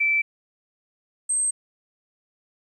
sine tone pair in turn, 2325 / 8309 Hz, D7 / C9, -18 / -13 cents, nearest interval octave + minor seventh, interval 2205 cents, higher second, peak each -18 / -20 dBFS, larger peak first, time 0-0.22 / 1.29-1.51 s, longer neither, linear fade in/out 10 ms, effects 10-bit

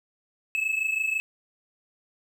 triangle tone pair together, 2595 / 2621 Hz, E7 / E7, -28 / -11 cents, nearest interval unison, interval 17 cents, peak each -24 / -28 dBFS, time 0.55-1.2 s, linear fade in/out 0 ms, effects none

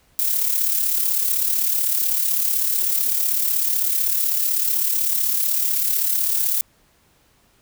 violet noise with amplitude modulation, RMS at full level -18 dBFS, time 0.19-6.61 s, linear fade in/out 0 ms, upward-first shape sine, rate 35.9 Hz, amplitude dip 50%, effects pink hiss -59 dBFS RMS until 7.61 s

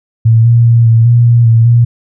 sine tone with pitch steps, 113.5 / 117.6 / 116.8 / 114.1 / 119.2 / 118.4 / 114.3 / 118.6 Hz, A#2 / A#2 / A#2 / A#2 / A#2 / A#2 / A#2 / A#2, -46 / +16 / +4 / -37 / +39 / +27 / -34 / +30 cents, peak -3 dBFS, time 0.25-1.85 s, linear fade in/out 10 ms, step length 200 ms, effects none

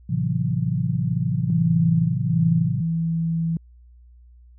sine chord, F# half-diminished seventh, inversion first, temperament just, 111 / 133.2 / 166.5 / 185 Hz, A2 / C3 / E3 / F#3, +16 / +31 / +18 / 0 cents, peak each -26 / -24 / -24 / -30 dBFS, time 0.09-2.81 s, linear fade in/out 10 ms
sine tone with pitch glide, 166.1 to 164.76 Hz, E3 to E3, +13 to -1 cents, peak -20 dBFS, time 1.5-3.57 s, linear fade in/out 2 ms, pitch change -14 cents, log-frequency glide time 1.65-2.06 s
effects added 60 Hz sine -46 dBFS peak until 4.58 s

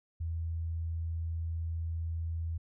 sine tone, 82.4 Hz, E2, in tune, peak -32 dBFS, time 0.2-2.58 s, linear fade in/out 10 ms, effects none

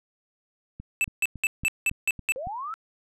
click train, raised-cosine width 5 ms, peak -26 dBFS, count 7, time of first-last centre 0.8-2.471 s, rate 3.59 Hz
square tone bursts, 2637 Hz, E7, in tune, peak -21 dBFS, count 7, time 1.01-2.321 s, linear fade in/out 0 ms, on 33 ms, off 180 ms
sine linear sweep, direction up, 492.5 to 1351 Hz, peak -31 dBFS, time 2.36-2.74 s, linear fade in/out 0 ms
effects low-pass 12000 Hz 12 dB/octave

